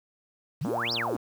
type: exponential two-way sweep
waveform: sine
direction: up then down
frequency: 116.54 to 5588 to 243.5 Hz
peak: -27 dBFS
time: 0.61-1.16 s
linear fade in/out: 5 ms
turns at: 0.93 s
type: click train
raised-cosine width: 1 ms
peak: -22 dBFS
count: 61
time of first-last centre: 0.65-1.163 s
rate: 117 Hz
effects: high-pass 60 Hz 12 dB/octave + 8-bit